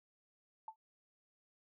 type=tone with exponential decay; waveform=sine; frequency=880 Hz; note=A5; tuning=in tune; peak=-39 dBFS; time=0.68-0.76 s; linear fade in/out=2 ms; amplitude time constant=16 ms; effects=none